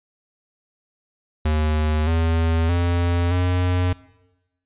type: tone with pitch steps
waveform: square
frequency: 77 / 82 / 86.8 / 90.1 Hz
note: D#2 / E2 / F2 / F#2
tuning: -17 / -9 / -10 / -45 cents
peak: -18 dBFS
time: 1.45-3.93 s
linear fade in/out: 5 ms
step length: 620 ms
effects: noise-tail reverb RT60 1.0 s tail -20 dB re dry + resampled to 8000 Hz